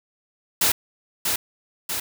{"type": "noise with echo", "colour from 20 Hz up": "white", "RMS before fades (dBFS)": -19, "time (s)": [0.61, 0.72], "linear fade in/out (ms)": 5, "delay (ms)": 640, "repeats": 2, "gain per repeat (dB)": -4, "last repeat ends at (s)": 2, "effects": []}